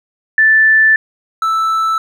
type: tone pair in turn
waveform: sine / triangle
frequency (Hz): 1760 / 1318.5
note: A6 / E6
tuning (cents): 0 / 0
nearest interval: perfect fourth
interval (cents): 500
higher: first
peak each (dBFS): -6 / -10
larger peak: first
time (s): 0.38-0.96 / 1.42-1.98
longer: first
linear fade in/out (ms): 2
effects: none